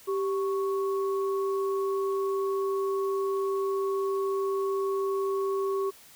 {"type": "tone pair together", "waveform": "sine", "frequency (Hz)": [390.6, 1108.7], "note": ["G4", "C#6"], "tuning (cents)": [-6, 0], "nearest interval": "octave + tritone", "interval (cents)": 1806, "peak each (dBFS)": [-26, -34], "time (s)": [0.07, 5.91], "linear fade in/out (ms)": 20, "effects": ["white hiss -53 dBFS RMS until 6.15 s"]}